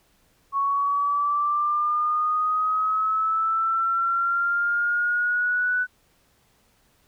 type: linear sweep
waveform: sine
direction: up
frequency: 1105 to 1493 Hz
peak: -20 dBFS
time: 0.52-5.87 s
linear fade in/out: 50 ms
effects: pink hiss -63 dBFS RMS until 7.07 s